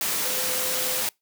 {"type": "tone in noise", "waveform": "sine", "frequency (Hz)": 511, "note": "C5", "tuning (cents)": -41, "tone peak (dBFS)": -35, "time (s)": [0.25, 1.02], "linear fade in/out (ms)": 2, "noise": "white", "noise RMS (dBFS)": -26, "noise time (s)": [0.01, 1.09], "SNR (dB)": -12, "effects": ["noise-tail reverb RT60 0.2 s tail -26 dB re dry", "high-pass 150 Hz 12 dB/octave"]}